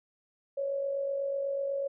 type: tone with amplitude modulation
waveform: sine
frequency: 554.4 Hz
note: C#5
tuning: in tune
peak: -27 dBFS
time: 0.57-1.88 s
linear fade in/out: 10 ms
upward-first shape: sine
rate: 48.1 Hz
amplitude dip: 45%
effects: none